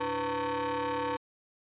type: ring-modulated tone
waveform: 30% pulse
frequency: 204.8 Hz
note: G#3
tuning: 24 cents flat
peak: -24 dBFS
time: 0-1.17 s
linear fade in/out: 10 ms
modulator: 699 Hz
effects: resampled to 8000 Hz